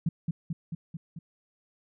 sine tone with echo, 164.5 Hz, E3, 3 cents flat, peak -22 dBFS, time 0.06-0.09 s, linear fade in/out 5 ms, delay 220 ms, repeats 5, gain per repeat -3 dB, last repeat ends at 1.19 s, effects none

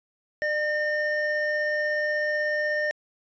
triangle tone pair together, 600.9 / 1819 Hz, D5 / A#6, +40 / -43 cents, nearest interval octave + perfect fifth, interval 1917 cents, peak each -25 / -24 dBFS, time 0.42-2.91 s, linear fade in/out 0 ms, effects resampled to 16000 Hz

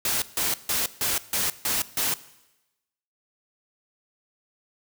white noise bursts, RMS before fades -25 dBFS, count 7, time 0.05-2.14 s, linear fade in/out 2 ms, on 170 ms, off 150 ms, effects noise-tail reverb RT60 1.0 s tail -18 dB re dry

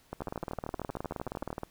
two click trains, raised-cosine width 1 ms, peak -22 / -21 dBFS, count 19 / 28, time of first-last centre 0.13-1.504 / 0.22-1.634 s, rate 13.1 / 19.1 Hz, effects pink hiss -63 dBFS RMS until 1.7 s

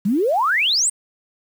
sine exponential sweep, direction up, 182.4 to 8910 Hz, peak -15 dBFS, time 0.05-0.9 s, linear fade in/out 10 ms, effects 7-bit

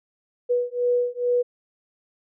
sine beating tone pair, 487.5 / 489.8 Hz, B4 / B4, -23 / -14 cents, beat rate 2.3 Hz, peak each -23 / -23 dBFS, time 0.49-1.43 s, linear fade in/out 20 ms, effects none

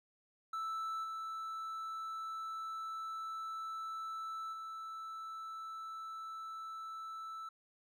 triangle tone with level steps, 1318.5 Hz, E6, in tune, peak -35 / -38 / -41 dBFS, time 0.53-7.49 s, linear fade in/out 5 ms, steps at 1.03 / 4.52 s, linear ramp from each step 20 ms, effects none

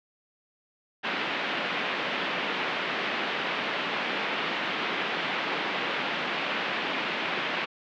white band-pass noise, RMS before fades -30 dBFS, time 1.03-7.66 s, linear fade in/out 20 ms, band 180 to 3100 Hz, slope 24 dB/octave, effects low-pass 5000 Hz 12 dB/octave

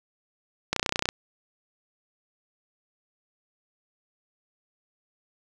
clicks, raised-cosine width 0.2 ms, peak -7 dBFS, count 12, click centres 0.73 / 0.763 / 0.796 / 0.829 / 0.862 / 0.893 / 0.924 / 0.959 / 0.993 / 1.024 / 1.056 / 1.089 s, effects none

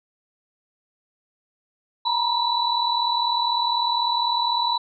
sine tone cluster, 935 / 975 / 3958 Hz, A#5 / B5 / B7, +5 / -23 / +3 cents, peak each -24 dBFS, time 2.05-4.78 s, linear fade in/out 10 ms, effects none

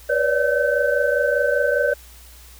sine tone cluster, 488.3 / 565 / 590 / 1534 Hz, B4 / C#5 / D5 / G6, -20 / +33 / +8 / -38 cents, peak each -22 dBFS, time 0.09-1.94 s, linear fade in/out 10 ms, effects added 60 Hz sine -44 dBFS peak until 2.59 s + white hiss -47 dBFS RMS until 2.59 s

